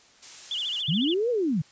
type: noise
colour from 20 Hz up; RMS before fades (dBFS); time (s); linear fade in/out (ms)
blue; -39; 0.22-0.82; 10
type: tone with vibrato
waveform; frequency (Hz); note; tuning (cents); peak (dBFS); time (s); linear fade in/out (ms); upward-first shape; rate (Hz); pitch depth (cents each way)
sine; 3175; G7; +21; -27; 0.51-1.14; 2; sine; 14; 190
type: linear two-way sweep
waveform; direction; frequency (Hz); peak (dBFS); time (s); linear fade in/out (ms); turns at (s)
sine; up then down; 134 to 502 to 134; -22; 0.88-1.62; 10; 1.3
effects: white hiss -56 dBFS RMS until 1.71 s + resampled to 16000 Hz